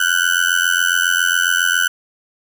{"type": "tone with amplitude modulation", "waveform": "35% pulse", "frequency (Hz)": 1498, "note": "F#6", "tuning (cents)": 21, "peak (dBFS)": -8, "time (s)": [0, 1.88], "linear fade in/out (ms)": 5, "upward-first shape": "sine", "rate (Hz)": 87.3, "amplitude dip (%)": 95, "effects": []}